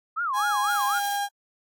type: tone with vibrato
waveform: sine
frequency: 1212 Hz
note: D#6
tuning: 46 cents flat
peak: -24 dBFS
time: 0.16-1 s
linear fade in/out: 20 ms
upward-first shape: sine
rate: 4 Hz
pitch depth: 290 cents each way
type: tone with pitch glide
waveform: 35% pulse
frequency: 828 to 808.6 Hz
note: G#5 to G#5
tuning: -5 to -46 cents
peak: -23 dBFS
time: 0.33-1.29 s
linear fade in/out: 50 ms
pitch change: -41 cents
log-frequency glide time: 0.53-0.99 s
type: noise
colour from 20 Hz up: blue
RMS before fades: -38 dBFS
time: 0.65-1.2 s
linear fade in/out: 50 ms
effects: AAC 64 kbps